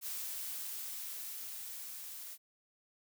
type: noise with level ramp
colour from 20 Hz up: blue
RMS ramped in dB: -40 to -47 dBFS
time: 0.01-2.38 s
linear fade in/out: 50 ms
effects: none